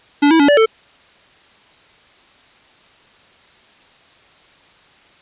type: tone with pitch steps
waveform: square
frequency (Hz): 288.4 / 325.2 / 285.5 / 581 / 444.3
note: D4 / E4 / D4 / D5 / A4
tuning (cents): -31 / -23 / -49 / -19 / +17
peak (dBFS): -9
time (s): 0.22-0.66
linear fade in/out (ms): 10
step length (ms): 88
effects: white hiss -49 dBFS RMS until 5.21 s + resampled to 8000 Hz